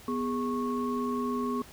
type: tone cluster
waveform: sine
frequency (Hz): 246.7 / 412.3 / 1100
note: B3 / G#4 / C#6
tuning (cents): -2 / -13 / -14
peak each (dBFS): -30 / -34 / -34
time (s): 0.08-1.62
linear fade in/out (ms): 2
effects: pink hiss -51 dBFS RMS until 1.72 s